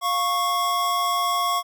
square tone pair together, 702 / 1103.8 Hz, F5 / C#6, +9 / -8 cents, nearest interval minor sixth, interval 783 cents, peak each -28 / -22 dBFS, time 0.01-1.63 s, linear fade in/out 50 ms, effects none

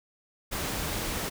pink noise, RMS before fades -32 dBFS, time 0.51-1.3 s, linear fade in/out 20 ms, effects none

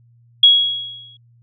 sine tone with exponential decay, 3322 Hz, G#7, in tune, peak -4 dBFS, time 0.43-1.17 s, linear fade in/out 5 ms, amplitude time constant 160 ms, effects added 118 Hz sine -49 dBFS peak until 1.42 s

